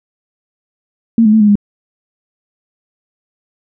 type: tone with pitch steps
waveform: sine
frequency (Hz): 228.4 / 213 / 220 / 209 / 204.6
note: A#3 / G#3 / A3 / G#3 / G#3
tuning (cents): -35 / +44 / 0 / +11 / -26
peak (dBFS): -5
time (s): 1.18-1.555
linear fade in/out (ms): 2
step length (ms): 75
effects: none